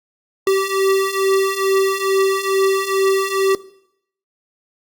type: beating tone pair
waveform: square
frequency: 385.7 / 388 Hz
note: G4 / G4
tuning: -28 / -18 cents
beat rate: 2.3 Hz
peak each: -20 / -17 dBFS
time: 0.47-3.55 s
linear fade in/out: 2 ms
effects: noise-tail reverb RT60 0.7 s tail -18 dB re dry + Opus 48 kbps